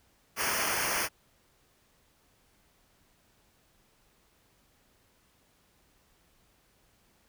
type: noise with comb filter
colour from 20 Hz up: pink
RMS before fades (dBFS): -30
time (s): 0.36-1.09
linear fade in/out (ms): 50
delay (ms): 0.26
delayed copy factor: -0.9
effects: pink hiss -67 dBFS RMS until 7.28 s